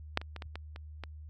clicks, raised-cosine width 0.3 ms, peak -11 / -27 / -26 / -25 / -24 / -29 / -24 dBFS, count 7, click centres 0.174 / 0.215 / 0.363 / 0.422 / 0.556 / 0.761 / 1.037 s, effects added 76 Hz sine -44 dBFS peak until 1.29 s + AAC 48 kbps

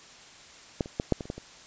clicks, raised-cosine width 2 ms, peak -12 / -27 / -13 / -8 / -21 / -29 / -18 / -26 dBFS, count 8, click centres 0.808 / 0.859 / 0.999 / 1.123 / 1.208 / 1.255 / 1.301 / 1.38 s, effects white hiss -50 dBFS RMS until 1.66 s + resampled to 16000 Hz

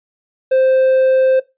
triangle tone, 523 Hz, C5, 1 cent flat, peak -8 dBFS, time 0.51-1.4 s, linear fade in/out 10 ms, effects noise-tail reverb RT60 0.2 s tail -17 dB re dry + resampled to 8000 Hz

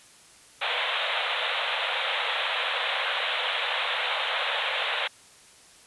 white band-pass noise, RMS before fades -28 dBFS, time 0.61-5.08 s, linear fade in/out 10 ms, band 480 to 3800 Hz, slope 96 dB/octave, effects white hiss -53 dBFS RMS until 5.86 s + resampled to 24000 Hz

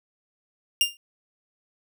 sawtooth tone with exponential decay, 2802 Hz, F7, 5 cents sharp, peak -11 dBFS, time 0.81-0.97 s, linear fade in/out 1 ms, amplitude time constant 33 ms, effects none

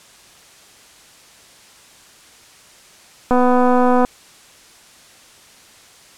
click train, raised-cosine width 1 ms, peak -3 dBFS, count 185, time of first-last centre 3.31-4.049 s, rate 249 Hz, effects white hiss -46 dBFS RMS until 6.17 s + low-pass 9000 Hz 12 dB/octave

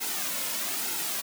white noise with flanger, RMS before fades -31 dBFS, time 0-1.22 s, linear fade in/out 20 ms, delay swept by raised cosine 1.7 to 2.59 ms, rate 1.1 Hz, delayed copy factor -0.55, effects high-pass 200 Hz 12 dB/octave

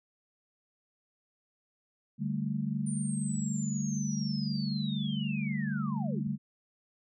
sine chord, D suspended fourth, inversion none, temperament equal, 146.83 / 196 / 220 Hz, D3 / G3 / A3, 0 / 0 / 0 cents, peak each -34 dBFS, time 2.18-6.38 s, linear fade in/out 50 ms
sine linear sweep, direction down, 9200 to 82.41 Hz, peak -40 dBFS, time 2.86-6.28 s, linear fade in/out 10 ms
effects none

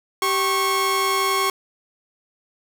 sawtooth tone pair together, 388.7 / 1095 Hz, G4 / C#6, -15 / -22 cents, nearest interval octave + tritone, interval 1793 cents, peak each -20 / -16 dBFS, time 0.22-1.5 s, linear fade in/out 2 ms, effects none

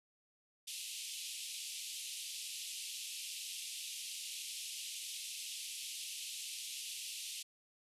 pink band-pass noise, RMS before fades -45 dBFS, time 0.67-7.43 s, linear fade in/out 10 ms, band 2600 to 12000 Hz, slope 48 dB/octave, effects resampled to 32000 Hz

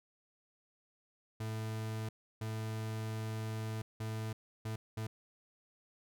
40% pulse tone bursts at uneven times, 110 Hz, A2, in tune, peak -36 dBFS, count 5, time 1.4-2.09 / 2.41-3.82 / 4-4.33 / 4.65-4.76 / 4.97-5.07 s, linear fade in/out 5 ms, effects none

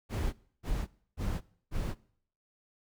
brown noise bursts, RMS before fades -32 dBFS, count 4, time 0.09-1.95 s, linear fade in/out 50 ms, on 240 ms, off 300 ms, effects noise-tail reverb RT60 0.6 s tail -22 dB re dry

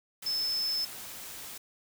sine tone in noise, 5250 Hz, E8, 8 cents flat, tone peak -28 dBFS, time 0.26-0.85 s, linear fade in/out 5 ms, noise white, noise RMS -43 dBFS, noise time 0.22-1.58 s, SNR +12 dB, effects none

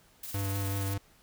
blue noise with tremolo, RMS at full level -39 dBFS, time 0.23-0.94 s, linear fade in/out 5 ms, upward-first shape sine, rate 19 Hz, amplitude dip 40%
square tone with vibrato, 98.6 Hz, G2, 11 cents sharp, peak -31 dBFS, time 0.34-0.98 s, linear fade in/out 5 ms, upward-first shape sine, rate 5.3 Hz, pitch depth 16 cents each way
effects pink hiss -62 dBFS RMS until 1.22 s

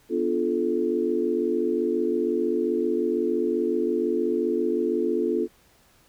sine chord, B half-diminished seventh, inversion none, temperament equal with one note detuned, 246.9 / 293.7 / 349.2 / 434.9 Hz, B3 / D4 / F4 / A4, 0 / 0 / 0 / -20 cents, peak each -29 / -30 / -25 / -26 dBFS, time 0.09-5.48 s, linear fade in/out 50 ms, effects pink hiss -59 dBFS RMS until 6.08 s

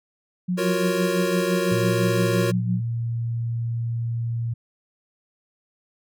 sine tone with tremolo, 180.5 Hz, F#3, 43 cents flat, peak -20 dBFS, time 0.48-2.81 s, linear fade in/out 10 ms, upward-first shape sine, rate 5.9 Hz, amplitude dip 75%
square chord, Gb major seventh, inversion third, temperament equal with one note detuned, 349.2 / 370 / 467.8 / 554.4 Hz, F4 / Gb4 / Bb4 / Db5, 0 / 0 / +6 / 0 cents, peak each -28 dBFS, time 0.57-2.52 s, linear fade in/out 20 ms
sine tone, 116.54 Hz, A#2, in tune, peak -23 dBFS, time 1.71-4.54 s, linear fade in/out 10 ms
effects none

